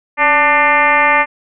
sine tone with frequency modulation, 1488 Hz, F#6, 9 cents sharp, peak -8 dBFS, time 0.17-1.26 s, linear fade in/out 50 ms, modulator 303 Hz, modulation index 2.8, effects none

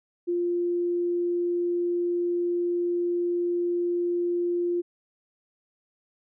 sine tone, 349.2 Hz, F4, in tune, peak -23 dBFS, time 0.27-4.82 s, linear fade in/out 20 ms, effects none

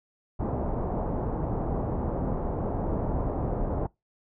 pink low-pass noise, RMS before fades -29 dBFS, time 0.39-3.87 s, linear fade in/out 10 ms, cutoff 870 Hz, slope 24 dB/octave, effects noise-tail reverb RT60 0.2 s tail -24 dB re dry

